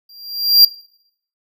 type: tone with exponential growth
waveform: square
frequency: 4755 Hz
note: D8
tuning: 21 cents sharp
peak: -3 dBFS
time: 0.09-0.65 s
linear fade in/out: 5 ms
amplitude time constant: 120 ms
effects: noise-tail reverb RT60 0.7 s tail -21 dB re dry

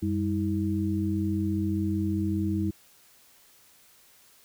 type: tone cluster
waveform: sine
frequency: 93.5 / 198.6 / 320.3 Hz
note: F#2 / G3 / E4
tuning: +19 / +23 / -50 cents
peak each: -29 dBFS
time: 0.02-2.71 s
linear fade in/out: 10 ms
effects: white hiss -58 dBFS RMS until 4.44 s

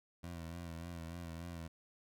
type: tone with vibrato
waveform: 20% pulse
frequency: 84.4 Hz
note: E2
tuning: 41 cents sharp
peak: -39 dBFS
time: 0.23-1.68 s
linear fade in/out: 10 ms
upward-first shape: sine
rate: 3.4 Hz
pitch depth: 52 cents each way
effects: none

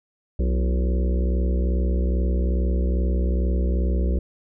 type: harmonic tone with a mistuned harmonic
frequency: 62.4 Hz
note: B1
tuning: 19 cents sharp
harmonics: 1 / 3 / 4 / 5 / 6 / 7 / 8 / 9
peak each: -19 / -29 / -37 / -35 / -35 / -37 / -38 / -39 dBFS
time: 0.39-4.19 s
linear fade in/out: 5 ms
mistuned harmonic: 5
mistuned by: +100 cents
effects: none

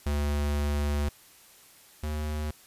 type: tone pair in turn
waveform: square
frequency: 72.9 / 75.8 Hz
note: D2 / D#2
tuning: -12 / -45 cents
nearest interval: minor second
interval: 67 cents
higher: second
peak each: -26 / -30 dBFS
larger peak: first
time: 0.06-1.09 / 2.03-2.51 s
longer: first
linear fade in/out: 5 ms
effects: white hiss -55 dBFS RMS until 2.66 s + resampled to 32000 Hz

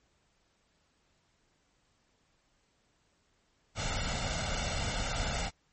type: noise with comb filter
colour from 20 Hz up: pink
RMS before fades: -33 dBFS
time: 3.75-5.51 s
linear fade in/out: 50 ms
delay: 1.4 ms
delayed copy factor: +0.65
effects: pink hiss -72 dBFS RMS until 5.72 s + MP3 32 kbps

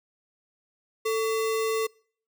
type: tone with sample-and-hold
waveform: sine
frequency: 443.2 Hz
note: A4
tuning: 13 cents sharp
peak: -23 dBFS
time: 1.05-1.87 s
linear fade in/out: 10 ms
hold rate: 1575 Hz
effects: noise-tail reverb RT60 0.5 s tail -25 dB re dry

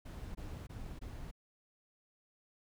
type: noise bursts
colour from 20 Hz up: brown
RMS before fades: -45 dBFS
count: 4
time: 0.05-1.313 s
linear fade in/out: 10 ms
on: 300 ms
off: 21 ms
effects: none

